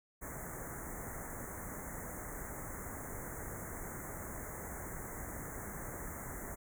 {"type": "band-stop noise", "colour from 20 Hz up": "pink", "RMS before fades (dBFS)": -44, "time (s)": [0.21, 6.56], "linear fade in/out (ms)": 20, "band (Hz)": [2100, 6400], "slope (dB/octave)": 96, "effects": []}